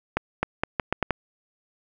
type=accelerating click train; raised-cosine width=0.5 ms; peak=-7 dBFS; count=7; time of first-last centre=0.17-1.107 s; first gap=260 ms; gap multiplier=0.79; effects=none